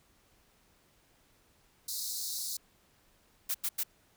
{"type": "high-pass noise", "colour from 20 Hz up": "pink", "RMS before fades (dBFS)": -37, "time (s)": [1.88, 2.57], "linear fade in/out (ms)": 5, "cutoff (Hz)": 3900, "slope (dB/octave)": 96}
{"type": "noise bursts", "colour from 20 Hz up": "blue", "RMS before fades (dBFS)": -32, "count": 3, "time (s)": [3.49, 3.836], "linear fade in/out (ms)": 10, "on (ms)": 56, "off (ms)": 89}
{"effects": ["pink hiss -67 dBFS RMS until 4.16 s"]}